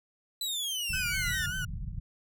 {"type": "exponential sweep", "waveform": "sawtooth", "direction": "down", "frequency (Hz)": [4016, 1737], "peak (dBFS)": -28, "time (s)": [0.41, 1.46], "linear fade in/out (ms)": 2}
{"type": "low-pass noise", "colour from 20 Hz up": "pink", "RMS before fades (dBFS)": -37, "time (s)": [0.89, 2], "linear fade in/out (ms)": 10, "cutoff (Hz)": 180, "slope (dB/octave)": 48}
{"type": "tone with vibrato", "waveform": "35% pulse", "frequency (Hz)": 1477, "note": "F#6", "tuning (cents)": -3, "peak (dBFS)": -31, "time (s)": [0.93, 1.65], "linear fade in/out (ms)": 5, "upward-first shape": "sine", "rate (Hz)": 5.1, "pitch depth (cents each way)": 68}
{"effects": []}